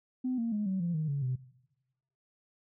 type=tone with pitch steps; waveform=sine; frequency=254.7 / 230.9 / 209.3 / 189.71 / 171.97 / 155.88 / 141.3 / 128.09 Hz; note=C4 / A#3 / G#3 / F#3 / F3 / D#3 / C#3 / C3; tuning=-46 / -16 / +14 / +44 / -26 / +4 / +34 / -36 cents; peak=-28 dBFS; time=0.24-1.36 s; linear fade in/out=10 ms; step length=140 ms; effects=noise-tail reverb RT60 1.0 s tail -21 dB re dry + tanh soft clip ceiling -24 dBFS